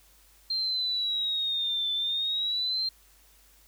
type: exponential two-way sweep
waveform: sine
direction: down then up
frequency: 4178 to 3514 to 4178 Hz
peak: -26 dBFS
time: 0.5-2.89 s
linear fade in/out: 5 ms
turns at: 1.92 s
effects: added 50 Hz sine -61 dBFS peak until 3.67 s + white hiss -60 dBFS RMS until 3.67 s